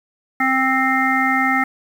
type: harmonic tone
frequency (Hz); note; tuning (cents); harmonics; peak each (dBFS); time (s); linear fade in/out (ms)
262.8; C4; +8; 1 / 3 / 5 / 7 / 8; -21 / -21 / -21 / -21 / -21; 0.4-1.64; 5
effects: 7-bit